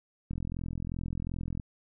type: click train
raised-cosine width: 5 ms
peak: -23 dBFS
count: 56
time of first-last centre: 0.31-1.598 s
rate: 42.7 Hz
effects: none